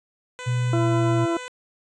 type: tone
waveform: 10% pulse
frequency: 501 Hz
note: B4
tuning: 25 cents sharp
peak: -25 dBFS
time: 0.39-1.48 s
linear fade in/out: 0 ms
type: tone with pitch glide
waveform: sine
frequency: 122.5 to 121.09 Hz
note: B2 to B2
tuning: -14 to -34 cents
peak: -20 dBFS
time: 0.46-1.26 s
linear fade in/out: 20 ms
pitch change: -20 cents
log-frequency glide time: 0.71-0.77 s
type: harmonic tone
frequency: 336.6 Hz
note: E4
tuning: 36 cents sharp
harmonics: 1 / 2 / 3 / 4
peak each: -22 / -28 / -32 / -34 dBFS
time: 0.73-1.37 s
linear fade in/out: 2 ms
effects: resampled to 22050 Hz